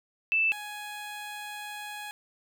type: tone pair in turn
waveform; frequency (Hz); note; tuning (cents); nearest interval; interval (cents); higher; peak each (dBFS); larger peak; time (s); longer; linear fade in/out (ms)
sine / 15% pulse; 2643 / 834.4; E7 / G#5; +4 / +8; octave + minor sixth; 1996; first; -22 / -31; first; 0.32-0.52 / 0.52-2.11; second; 0
effects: none

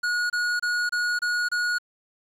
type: tone bursts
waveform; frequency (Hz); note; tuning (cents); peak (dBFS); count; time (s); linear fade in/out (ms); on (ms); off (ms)
square; 1449; F#6; -37; -23; 6; 0.03-1.785; 10; 270; 27
effects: low-pass 7000 Hz 12 dB/octave + 9-bit

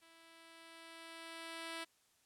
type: tone with level ramp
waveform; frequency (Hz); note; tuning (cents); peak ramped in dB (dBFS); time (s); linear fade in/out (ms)
5% pulse; 329.6; E4; 0; -51 to -30; 0.01-1.85; 20
effects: white hiss -73 dBFS RMS until 2.25 s + low-pass 11000 Hz 12 dB/octave

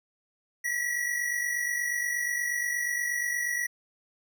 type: tone pair together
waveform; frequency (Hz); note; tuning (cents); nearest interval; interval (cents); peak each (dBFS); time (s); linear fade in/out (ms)
square; 1925 / 1973.4; B6 / B6; -45 / -2; unison; 43; -29 / -35; 0.64-3.67; 10
effects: none

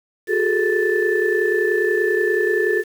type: tone cluster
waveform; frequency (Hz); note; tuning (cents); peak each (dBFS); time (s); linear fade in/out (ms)
sine; 363.1 / 409.4 / 439.8 / 1759; F#4 / G#4 / A4 / A6; -33 / -25 / -1 / -1; -21; 0.27-2.84; 50
effects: tanh soft clip ceiling -6 dBFS + 7-bit

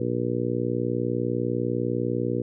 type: harmonic tone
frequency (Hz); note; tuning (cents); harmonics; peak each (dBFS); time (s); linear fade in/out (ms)
60; B1; -49; 2 / 3 / 4 / 5 / 6 / 7 / 8; -30 / -35 / -31 / -31 / -30 / -32 / -31; 0-2.42; 5
effects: none

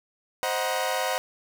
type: chord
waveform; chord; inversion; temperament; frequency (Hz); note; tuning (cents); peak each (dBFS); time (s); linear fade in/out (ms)
sawtooth; C half-diminished seventh; none; equal with one note detuned; 523.3 / 622.3 / 740 / 955.2; C5 / Eb5 / Gb5 / Bb5; 0 / 0 / 0 / +42; -26 / -28 / -26 / -28; 0.43-1.18; 0
effects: none

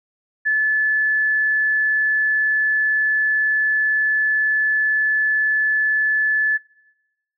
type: tone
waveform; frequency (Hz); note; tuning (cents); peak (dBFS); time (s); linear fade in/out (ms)
sine; 1731; A6; -29; -15; 0.45-6.58; 20
effects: noise-tail reverb RT60 1.0 s tail -21 dB re dry

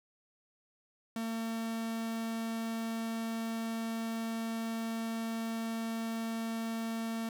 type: tone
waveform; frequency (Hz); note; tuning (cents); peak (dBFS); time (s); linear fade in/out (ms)
45% pulse; 226.5; A#3; -50; -34; 1.16-7.29; 2
effects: none

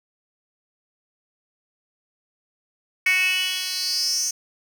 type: tone with high-pass filter sweep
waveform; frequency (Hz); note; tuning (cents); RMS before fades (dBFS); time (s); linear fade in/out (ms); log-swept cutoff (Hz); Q
10% pulse; 370; F#4; 0; -23; 3.06-4.31; 5; 2200 to 6400; 7.3
effects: none

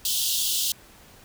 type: high-pass noise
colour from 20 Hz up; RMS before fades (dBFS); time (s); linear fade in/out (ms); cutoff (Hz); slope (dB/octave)
pink; -25; 0.05-0.72; 2; 2900; 96
effects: pink hiss -51 dBFS RMS until 1.24 s

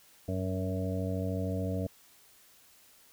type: harmonic tone with a mistuned harmonic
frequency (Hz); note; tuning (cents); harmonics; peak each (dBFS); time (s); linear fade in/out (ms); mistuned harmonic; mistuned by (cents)
93.5; F#2; +19; 1 / 2 / 3 / 5 / 6 / 7; -33 / -36 / -38 / -40 / -41 / -41; 0.28-1.87; 5; 1; +21
effects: white hiss -60 dBFS RMS until 3.12 s

